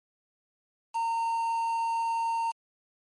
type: tone with quantisation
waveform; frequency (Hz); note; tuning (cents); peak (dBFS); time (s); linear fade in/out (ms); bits
triangle; 917; A#5; -29; -24; 0.94-2.52; 20; 7
effects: MP3 48 kbps